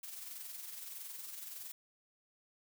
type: noise with amplitude modulation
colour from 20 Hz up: blue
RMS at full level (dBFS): -45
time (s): 0.03-1.72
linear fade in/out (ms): 5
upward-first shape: sine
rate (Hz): 21.6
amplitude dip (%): 45
effects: none